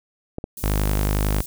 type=clicks; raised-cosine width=2 ms; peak=-15 dBFS; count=2; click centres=0.384 / 0.441 s
type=band-stop noise; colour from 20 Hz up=white; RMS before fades=-35 dBFS; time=0.57-1.46 s; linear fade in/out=2 ms; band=250 to 7500 Hz; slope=12 dB/octave
type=tone; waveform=sawtooth; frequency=51 Hz; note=G#1; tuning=31 cents flat; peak=-15 dBFS; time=0.63-1.42 s; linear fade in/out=10 ms
effects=none